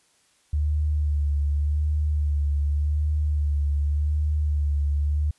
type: tone with vibrato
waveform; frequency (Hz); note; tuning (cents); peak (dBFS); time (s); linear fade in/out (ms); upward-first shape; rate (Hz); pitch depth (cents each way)
sine; 73.8; D2; +9; -20; 0.53-5.31; 5; sine; 0.87; 38
effects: white hiss -63 dBFS RMS until 5.38 s + resampled to 24000 Hz

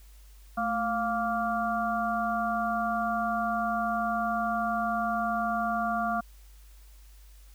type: harmonic tone with a mistuned harmonic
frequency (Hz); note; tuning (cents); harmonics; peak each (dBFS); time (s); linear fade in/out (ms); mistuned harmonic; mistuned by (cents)
233.1; A#3; 0; 1 / 3 / 5 / 6; -33 / -29 / -32 / -34; 0.57-6.21; 10; 1; -100
effects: added 50 Hz sine -49 dBFS peak until 7.54 s + white hiss -61 dBFS RMS until 7.54 s

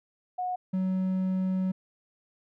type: tone pair in turn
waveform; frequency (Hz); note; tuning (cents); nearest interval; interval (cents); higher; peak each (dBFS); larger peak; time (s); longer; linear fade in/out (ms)
sine / triangle; 729 / 187.16; F#5 / F#3; -26 / +20; 2 octaves; 2354; first; -28 / -23; second; 0.38-0.56 / 0.73-1.72; second; 10
effects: none

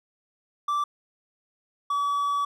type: tone pair in turn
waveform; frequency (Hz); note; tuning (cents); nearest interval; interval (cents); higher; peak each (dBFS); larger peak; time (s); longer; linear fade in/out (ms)
triangle; 1168 / 1142.6; D6 / D6; -10 / -48; unison; 38; first; -21; neither; 0.68-0.84 / 1.9-2.45; second; 5
effects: none

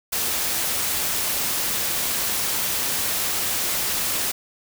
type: noise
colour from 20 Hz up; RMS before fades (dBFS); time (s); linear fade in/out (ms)
white; -24; 0.12-4.32; 10
effects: none

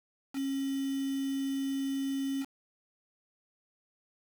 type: tone with quantisation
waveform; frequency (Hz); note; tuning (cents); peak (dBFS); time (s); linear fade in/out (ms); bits
sine; 272.3; C#4; -31; -30; 0.33-2.46; 50; 7
effects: none

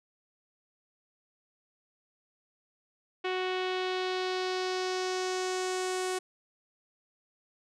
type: tone with low-pass filter sweep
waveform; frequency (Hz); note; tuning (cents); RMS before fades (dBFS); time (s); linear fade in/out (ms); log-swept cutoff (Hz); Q
sawtooth; 370; F#4; 0; -32; 3.24-6.19; 10; 2900 to 8800; 2
effects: none

